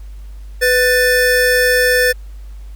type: tone pair together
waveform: square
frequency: 497.4 / 1772.5 Hz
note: B4 / A6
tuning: +12 / +12 cents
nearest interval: octave + minor seventh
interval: 2200 cents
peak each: -14 dBFS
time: 0.61-2.13 s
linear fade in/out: 20 ms
effects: added 50 Hz sine -29 dBFS peak until 2.75 s + pink hiss -52 dBFS RMS until 2.75 s